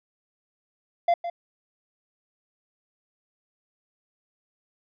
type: tone with echo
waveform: triangle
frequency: 689 Hz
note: F5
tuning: 24 cents flat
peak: -15 dBFS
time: 1.08-1.14 s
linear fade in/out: 5 ms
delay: 160 ms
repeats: 1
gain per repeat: -11 dB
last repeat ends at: 1.3 s
effects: resampled to 11025 Hz